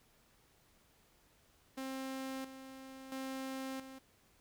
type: tone with tremolo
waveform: sawtooth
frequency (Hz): 265.2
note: C4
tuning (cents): +23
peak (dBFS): -36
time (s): 1.77-3.99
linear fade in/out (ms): 10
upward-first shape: square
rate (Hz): 0.74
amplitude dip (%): 65
effects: pink hiss -69 dBFS RMS until 4.4 s